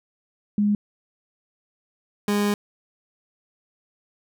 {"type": "tone pair in turn", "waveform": ["sine", "30% pulse"], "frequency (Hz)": [206.7, 205.4], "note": ["G#3", "G#3"], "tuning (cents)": [-8, -19], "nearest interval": "unison", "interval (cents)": 11, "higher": "first", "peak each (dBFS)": -17, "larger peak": "neither", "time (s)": [[0.58, 0.75], [2.28, 2.54]], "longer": "second", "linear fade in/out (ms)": 2, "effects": []}